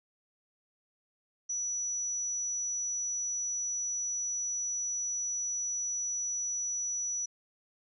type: tone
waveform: sine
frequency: 5900 Hz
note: F#8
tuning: 6 cents flat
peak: -31 dBFS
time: 1.49-7.26 s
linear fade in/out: 10 ms
effects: none